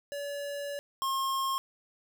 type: tone pair in turn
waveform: square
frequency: 571 / 1073.6 Hz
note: D5 / C6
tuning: -49 / +44 cents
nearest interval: major seventh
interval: 1093 cents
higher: second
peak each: -35 / -29 dBFS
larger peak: second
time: 0.12-0.79 / 1.02-1.58 s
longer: first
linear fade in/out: 0 ms
effects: none